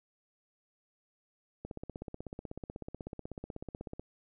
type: click train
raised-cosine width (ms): 2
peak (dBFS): -27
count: 39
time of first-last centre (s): 1.65-3.996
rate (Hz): 16.2
effects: none